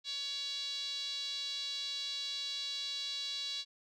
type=tone with band-pass filter; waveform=5% pulse; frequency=562 Hz; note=C#5; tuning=24 cents sharp; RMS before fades=-39 dBFS; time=0.04-3.65 s; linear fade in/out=50 ms; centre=3900 Hz; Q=5.1; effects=none